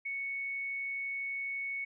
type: tone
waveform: sine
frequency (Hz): 2217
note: C#7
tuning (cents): 0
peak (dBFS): -34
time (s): 0.05-1.85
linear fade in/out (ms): 10
effects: none